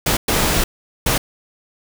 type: noise bursts at uneven times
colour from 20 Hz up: pink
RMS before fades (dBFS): -17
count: 3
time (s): 0.06-0.17 / 0.28-0.64 / 1.06-1.18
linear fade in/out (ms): 5
effects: none